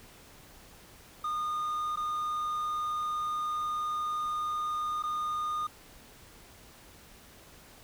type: tone with dropouts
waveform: triangle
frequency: 1223 Hz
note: D#6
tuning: 30 cents flat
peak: -28 dBFS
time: 1.24-5.67 s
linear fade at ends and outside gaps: 5 ms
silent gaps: 1.959-1.971 / 5.025-5.036 s
effects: pink hiss -54 dBFS RMS until 7.83 s